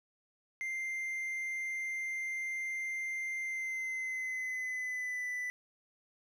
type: tone with pitch glide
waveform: triangle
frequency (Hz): 2093 to 1989.3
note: C7 to B6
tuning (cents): 0 to +12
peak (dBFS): -33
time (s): 0.61-5.5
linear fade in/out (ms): 0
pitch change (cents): -88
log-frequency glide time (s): 3.4-5.27
effects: none